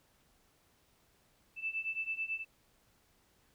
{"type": "beating tone pair", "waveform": "sine", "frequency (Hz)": [2637, 2646.1], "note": ["E7", "E7"], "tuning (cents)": [0, 6], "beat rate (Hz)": 9.1, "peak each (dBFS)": [-39, -37], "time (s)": [1.56, 2.45], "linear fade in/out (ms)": 50, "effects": ["pink hiss -70 dBFS RMS until 3.54 s"]}